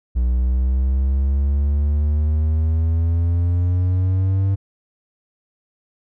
triangle exponential sweep, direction up, 60.4 to 98 Hz, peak -13 dBFS, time 0.15-4.56 s, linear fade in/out 20 ms, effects none

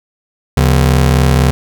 35% pulse ring-modulated tone, 103.83 Hz, G#2, in tune, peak -3 dBFS, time 0.57-1.51 s, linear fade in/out 0 ms, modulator 32 Hz, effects none

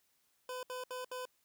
25% pulse tone bursts, 505 Hz, B4, 39 cents sharp, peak -36 dBFS, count 4, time 0.49-1.254 s, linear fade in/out 2 ms, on 140 ms, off 68 ms, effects white hiss -75 dBFS RMS until 1.44 s

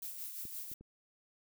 violet noise with tremolo, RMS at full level -42 dBFS, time 0.02-0.74 s, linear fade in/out 5 ms, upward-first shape sine, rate 5.8 Hz, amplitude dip 45%
clicks, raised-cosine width 3 ms, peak -38 / -42 / -41 dBFS, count 3, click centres 0.453 / 0.716 / 0.81 s
effects none

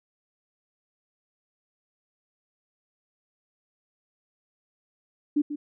sine tone with echo, 293.7 Hz, D4, in tune, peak -19 dBFS, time 5.36-5.42 s, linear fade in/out 10 ms, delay 140 ms, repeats 1, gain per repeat -10 dB, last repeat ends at 5.56 s, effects none

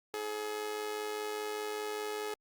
sawtooth tone with amplitude modulation, 423.7 Hz, G#4, 35 cents sharp, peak -29 dBFS, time 0.14-2.34 s, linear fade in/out 0 ms, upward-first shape sine, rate 105 Hz, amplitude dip 55%, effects Opus 48 kbps

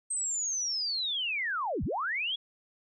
sine linear two-way sweep, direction down then up, 8370 to 43.65 to 3407 Hz, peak -29 dBFS, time 0.1-2.36 s, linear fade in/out 10 ms, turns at 1.84 s, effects none

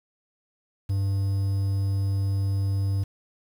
triangle tone with quantisation, 98 Hz, G2, in tune, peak -20 dBFS, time 0.89-3.04 s, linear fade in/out 10 ms, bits 8, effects none

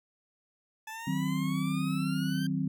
20% pulse exponential sweep, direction up, 867 to 1583 Hz, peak -34 dBFS, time 0.87-2.47 s, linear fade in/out 5 ms
sine chord, C diminished, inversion first, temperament equal with one note detuned, 155.56 / 186.71 / 261.6 Hz, Eb3 / Gb3 / C4, 0 / +16 / 0 cents, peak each -32 dBFS, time 1.07-2.68 s, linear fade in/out 5 ms
effects none

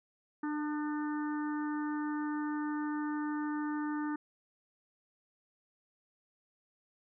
harmonic tone with a mistuned harmonic, 298.9 Hz, D4, 31 cents sharp, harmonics 1 / 3 / 4 / 5 / 6, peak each -33 / -43 / -45 / -47 / -49 dBFS, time 0.43-4.16 s, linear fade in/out 5 ms, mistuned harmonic 4, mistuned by +26 cents, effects none

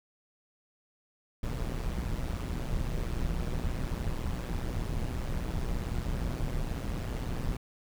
brown noise with amplitude modulation, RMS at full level -29 dBFS, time 1.43-7.57 s, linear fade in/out 5 ms, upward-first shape sine, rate 121 Hz, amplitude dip 75%, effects none

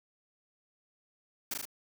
white noise with echo, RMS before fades -34 dBFS, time 1.51-1.54 s, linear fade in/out 5 ms, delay 38 ms, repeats 3, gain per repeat -2 dB, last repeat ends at 1.654 s, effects none

